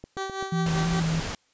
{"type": "click train", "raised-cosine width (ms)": 2, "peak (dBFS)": -25, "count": 4, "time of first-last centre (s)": [0.04, 0.426], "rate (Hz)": 7.77}
{"type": "tone with tremolo", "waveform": "15% pulse", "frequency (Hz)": 385.9, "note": "G4", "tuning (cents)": -27, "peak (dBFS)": -21, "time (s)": [0.17, 1], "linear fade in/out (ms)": 2, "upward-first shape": "triangle", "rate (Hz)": 5.2, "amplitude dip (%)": 70}
{"type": "tone with vibrato", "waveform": "sine", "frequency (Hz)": 164.81, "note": "E3", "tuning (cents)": 0, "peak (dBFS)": -23, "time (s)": [0.52, 1.2], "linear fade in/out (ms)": 5, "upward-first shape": "square", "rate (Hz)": 3, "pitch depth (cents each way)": 32}
{"type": "noise", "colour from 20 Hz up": "pink", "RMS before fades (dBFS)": -32, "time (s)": [0.66, 1.35], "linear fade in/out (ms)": 2}
{"effects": ["white hiss -66 dBFS RMS until 1.53 s", "resampled to 16000 Hz"]}